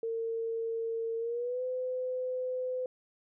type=tone with pitch glide; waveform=sine; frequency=455.2 to 508 Hz; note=A#4 to B4; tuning=-41 to +49 cents; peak=-31 dBFS; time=0.03-2.86 s; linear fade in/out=2 ms; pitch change=+190 cents; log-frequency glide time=1.18-1.63 s; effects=none